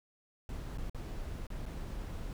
brown noise with dropouts, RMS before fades -40 dBFS, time 0.49-2.33 s, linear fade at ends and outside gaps 1 ms, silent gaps 0.775-0.783 / 0.897-0.946 / 1.468-1.502 / 1.656-1.662 s, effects none

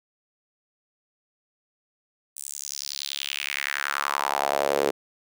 sawtooth tone with high-pass filter sweep, 70.6 Hz, C#2, 32 cents sharp, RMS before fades -28 dBFS, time 2.36-4.91 s, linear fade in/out 10 ms, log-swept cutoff 9100 to 420 Hz, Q 3.2, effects none

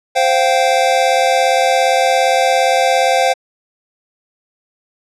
square chord, C suspended fourth, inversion none, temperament equal with one note detuned, 523.3 / 698.5 / 775.9 Hz, C5 / F5 / G5, 0 / 0 / -18 cents, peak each -16 dBFS, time 0.15-3.34 s, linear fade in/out 20 ms, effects low-pass 8000 Hz 12 dB/octave

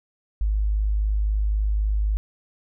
sine tone, 51.9 Hz, G#1, in tune, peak -19 dBFS, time 0.41-2.17 s, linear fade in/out 0 ms, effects none

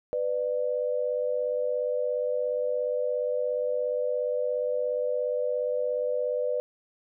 sine tone pair together, 498.1 / 595.2 Hz, B4 / D5, +15 / +23 cents, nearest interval minor third, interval 308 cents, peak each -27 / -29 dBFS, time 0.13-6.6 s, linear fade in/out 0 ms, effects none

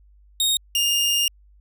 sawtooth tone pair in turn, 3729 / 2822 Hz, A#7 / F7, 0 / +17 cents, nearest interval perfect fourth, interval 483 cents, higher first, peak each -15 dBFS, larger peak neither, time 0.4-0.57 / 0.75-1.28 s, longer second, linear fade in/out 2 ms, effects added 50 Hz sine -50 dBFS peak until 1.6 s

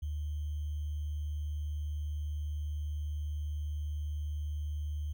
sine tone with sample-and-hold, 75 Hz, D2, 37 cents sharp, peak -33 dBFS, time 0.02-5.13 s, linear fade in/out 10 ms, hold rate 3150 Hz, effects none

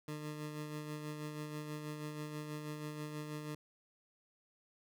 20% pulse tone with tremolo, 151 Hz, D3, 48 cents sharp, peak -35 dBFS, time 0.08-3.55 s, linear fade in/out 2 ms, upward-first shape sine, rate 6.2 Hz, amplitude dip 40%, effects none

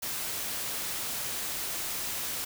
white noise, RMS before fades -34 dBFS, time 0.02-2.45 s, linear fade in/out 10 ms, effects none

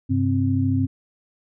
sine tone cluster, 98.6 / 131.8 / 262.5 Hz, G2 / C3 / C4, +11 / +13 / +6 cents, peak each -21 / -26 / -21 dBFS, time 0.09-0.87 s, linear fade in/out 20 ms, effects none

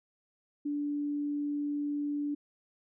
sine tone, 291 Hz, D4, 16 cents flat, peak -30 dBFS, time 0.65-2.35 s, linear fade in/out 10 ms, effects none

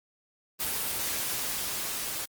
white noise with level ramp, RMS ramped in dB -30 to -34 dBFS, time 0.59-2.26 s, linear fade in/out 20 ms, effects Opus 24 kbps

